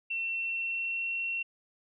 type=tone with pitch glide; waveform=sine; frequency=2703 to 2723 Hz; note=E7 to F7; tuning=+43 to -44 cents; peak=-30 dBFS; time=0.1-1.43 s; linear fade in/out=10 ms; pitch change=+13 cents; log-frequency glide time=0.35-1.13 s; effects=none